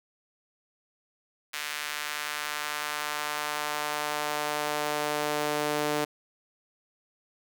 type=tone with high-pass filter sweep; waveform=sawtooth; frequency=149.1 Hz; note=D3; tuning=27 cents sharp; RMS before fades=-31 dBFS; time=1.53-6.05 s; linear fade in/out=10 ms; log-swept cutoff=1900 to 400 Hz; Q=1.1; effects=none